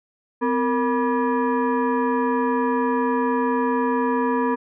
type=tone with frequency modulation; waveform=sine; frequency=255.9 Hz; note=C4; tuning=38 cents flat; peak=-18 dBFS; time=0.41-4.56 s; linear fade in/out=20 ms; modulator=718 Hz; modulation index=1.3; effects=none